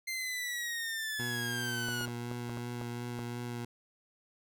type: linear sweep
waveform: sawtooth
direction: down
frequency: 2093 to 1433 Hz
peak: -31 dBFS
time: 0.07-2.06 s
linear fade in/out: 10 ms
type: tone with vibrato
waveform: 20% pulse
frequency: 120.2 Hz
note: B2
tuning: 46 cents flat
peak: -32 dBFS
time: 1.19-3.65 s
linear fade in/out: 5 ms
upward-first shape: triangle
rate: 2.8 Hz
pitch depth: 17 cents each way
type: clicks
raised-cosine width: 1 ms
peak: -28 dBFS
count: 8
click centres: 1.886 / 2.011 / 2.079 / 2.314 / 2.495 / 2.573 / 2.814 / 3.191 s
effects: none